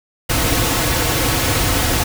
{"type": "noise with comb filter", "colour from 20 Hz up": "pink", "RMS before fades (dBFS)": -17, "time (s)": [0.29, 2.04], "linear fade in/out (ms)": 10, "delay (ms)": 5, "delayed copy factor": -0.55, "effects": []}